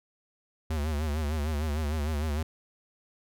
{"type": "tone with vibrato", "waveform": "square", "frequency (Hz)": 75.8, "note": "D#2", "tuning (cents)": -45, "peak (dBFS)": -28, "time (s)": [0.7, 2.43], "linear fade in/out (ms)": 5, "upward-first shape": "sine", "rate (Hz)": 6.6, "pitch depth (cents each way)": 96, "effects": []}